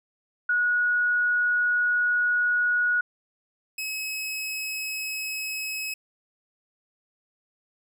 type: tone pair in turn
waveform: sine / sawtooth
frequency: 1457 / 2564 Hz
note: F#6 / E7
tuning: -27 / -49 cents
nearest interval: minor seventh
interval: 978 cents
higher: second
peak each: -20 / -26 dBFS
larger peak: first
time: 0.49-3.01 / 3.78-5.94 s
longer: first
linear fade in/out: 5 ms
effects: none